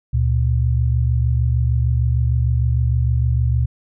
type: tone pair together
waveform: sine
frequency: 72.2 / 118.76 Hz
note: D2 / A#2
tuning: -29 / +33 cents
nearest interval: major sixth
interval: 862 cents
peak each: -17 dBFS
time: 0.13-3.66 s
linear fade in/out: 10 ms
effects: none